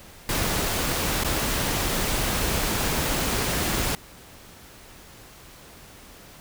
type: noise with dropouts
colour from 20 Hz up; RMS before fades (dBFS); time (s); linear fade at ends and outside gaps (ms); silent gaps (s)
pink; -25; 0.29-3.95; 1; 1.236-1.246
effects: pink hiss -47 dBFS RMS until 6.4 s